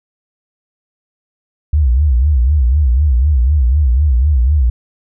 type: tone with vibrato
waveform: sine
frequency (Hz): 67.6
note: C#2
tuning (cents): -43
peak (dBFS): -8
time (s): 1.73-4.7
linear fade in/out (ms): 5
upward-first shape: sine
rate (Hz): 4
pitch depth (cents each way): 230
effects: none

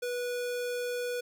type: tone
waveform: square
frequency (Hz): 489.2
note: B4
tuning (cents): -16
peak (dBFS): -32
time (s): 0.02-1.21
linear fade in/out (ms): 10
effects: none

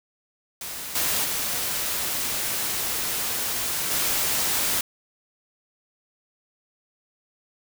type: noise with level steps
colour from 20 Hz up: white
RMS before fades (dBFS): -34 / -24 / -27 / -24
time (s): 0.61-4.81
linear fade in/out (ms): 2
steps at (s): 0.95 / 1.24 / 3.91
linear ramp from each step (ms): 5
effects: none

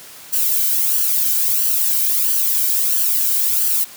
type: noise with flanger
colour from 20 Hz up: violet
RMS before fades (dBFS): -17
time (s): 0.32-3.85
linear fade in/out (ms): 20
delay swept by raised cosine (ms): 0.66 to 1.32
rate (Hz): 1.5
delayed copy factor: +0.7
effects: white hiss -39 dBFS RMS until 3.96 s + high-pass 80 Hz 12 dB/octave

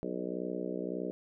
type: harmonic tone with a mistuned harmonic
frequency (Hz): 61.74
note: B1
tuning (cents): 0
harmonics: 3 / 4 / 5 / 6 / 7 / 8 / 9 / 10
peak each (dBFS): -41 / -43 / -40 / -41 / -40 / -43 / -47 / -46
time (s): 0.03-1.11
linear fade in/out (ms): 0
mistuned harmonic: 9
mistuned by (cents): +25
effects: none

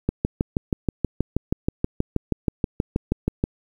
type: click train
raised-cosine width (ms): 3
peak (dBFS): -7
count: 22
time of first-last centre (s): 0.09-3.439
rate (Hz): 6.27
effects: 8-bit

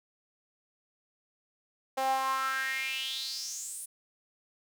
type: tone with high-pass filter sweep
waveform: sawtooth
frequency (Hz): 265.1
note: C4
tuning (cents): +23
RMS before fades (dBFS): -33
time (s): 1.97-3.86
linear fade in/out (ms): 10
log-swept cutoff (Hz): 650 to 10000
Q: 6.2
effects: none

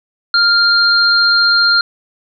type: tone pair together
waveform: sine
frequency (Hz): 1400 / 4195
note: F6 / C8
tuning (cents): +4 / +4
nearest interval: octave + perfect fifth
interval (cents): 1900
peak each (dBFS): -11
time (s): 0.34-1.81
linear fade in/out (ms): 2
effects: none

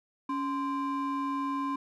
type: ring-modulated tone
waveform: triangle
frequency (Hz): 659.3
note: E5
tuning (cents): 0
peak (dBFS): -24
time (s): 0.29-1.76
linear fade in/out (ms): 5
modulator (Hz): 380
effects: none

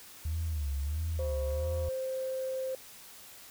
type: tone with vibrato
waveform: sine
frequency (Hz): 75.3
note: D2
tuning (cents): +44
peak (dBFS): -29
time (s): 0.25-1.89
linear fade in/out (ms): 5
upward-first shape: sine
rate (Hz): 1.5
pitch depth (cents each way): 150
type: tone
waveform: sine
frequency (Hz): 523.3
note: C5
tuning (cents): 0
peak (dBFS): -31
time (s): 1.19-2.75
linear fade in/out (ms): 2
effects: tanh soft clip ceiling -26 dBFS + white hiss -51 dBFS RMS until 3.5 s

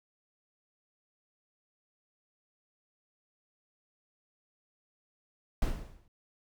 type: noise with exponential decay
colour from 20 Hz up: brown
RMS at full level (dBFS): -26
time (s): 5.62-6.08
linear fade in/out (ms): 2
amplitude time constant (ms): 100
effects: none

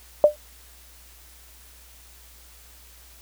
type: tone with exponential decay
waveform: sine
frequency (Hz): 596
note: D5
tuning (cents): +25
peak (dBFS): -6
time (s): 0.24-0.36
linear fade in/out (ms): 1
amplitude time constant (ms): 24
effects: added 60 Hz sine -51 dBFS peak until 3.21 s + white hiss -51 dBFS RMS until 3.21 s

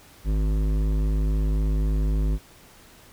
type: tone with hard clipping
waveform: triangle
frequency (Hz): 51.91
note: G#1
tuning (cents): 0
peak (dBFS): -22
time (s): 0.24-2.39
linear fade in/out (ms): 50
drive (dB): 17
effects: pink hiss -51 dBFS RMS until 3.12 s

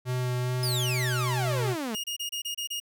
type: tone with vibrato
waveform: square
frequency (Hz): 125.3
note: B2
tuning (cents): +25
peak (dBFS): -27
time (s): 0.05-1.76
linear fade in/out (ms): 50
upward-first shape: sine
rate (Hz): 2.4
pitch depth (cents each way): 12
type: exponential sweep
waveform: sawtooth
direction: down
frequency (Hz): 5160 to 207.3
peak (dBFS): -26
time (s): 0.63-1.95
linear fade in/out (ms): 2
type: tone bursts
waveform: sawtooth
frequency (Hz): 2855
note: F7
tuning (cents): +37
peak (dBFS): -27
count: 7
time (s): 1.94-2.801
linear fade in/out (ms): 10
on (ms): 99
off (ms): 28
effects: none

